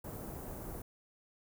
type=band-stop noise; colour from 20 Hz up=pink; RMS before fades=-44 dBFS; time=0.04-0.82 s; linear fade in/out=5 ms; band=850 to 14000 Hz; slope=12 dB/octave; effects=none